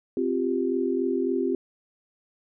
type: chord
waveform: sine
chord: C suspended fourth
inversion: none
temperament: just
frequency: 261.6 / 348.8 / 392.4 Hz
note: C4 / F4 / G4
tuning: 0 / -2 / +2 cents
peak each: -27 dBFS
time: 0.17-1.55 s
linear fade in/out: 2 ms
effects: none